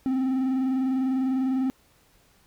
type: tone with vibrato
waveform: triangle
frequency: 261.6 Hz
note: C4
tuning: in tune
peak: -20 dBFS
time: 0.06-1.7 s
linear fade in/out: 0 ms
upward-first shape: square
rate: 20 Hz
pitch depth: 38 cents each way
effects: pink hiss -61 dBFS RMS until 2.46 s